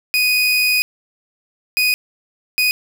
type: tone bursts at uneven times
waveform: 30% pulse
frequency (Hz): 2489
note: D#7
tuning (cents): 0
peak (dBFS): -11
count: 3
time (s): 0.14-0.82 / 1.77-1.94 / 2.58-2.71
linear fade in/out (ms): 0
effects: none